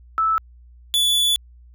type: tone pair in turn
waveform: sine / 45% pulse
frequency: 1312 / 3449 Hz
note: E6 / A7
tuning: -9 / -35 cents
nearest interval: octave + perfect fourth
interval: 1674 cents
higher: second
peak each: -16 dBFS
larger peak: neither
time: 0.18-0.38 / 0.94-1.36 s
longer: second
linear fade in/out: 0 ms
effects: added 60 Hz sine -44 dBFS peak until 1.74 s